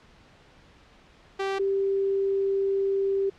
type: tone pair in turn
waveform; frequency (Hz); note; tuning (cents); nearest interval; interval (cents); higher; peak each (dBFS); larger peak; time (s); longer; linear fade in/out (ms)
sawtooth / sine; 389.8 / 391.8; G4 / G4; -10 / -1; unison; 9; second; -22; neither; 1.39-1.59 / 1.59-3.3; second; 10
effects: pink hiss -55 dBFS RMS until 3.38 s + low-pass 4000 Hz 12 dB/octave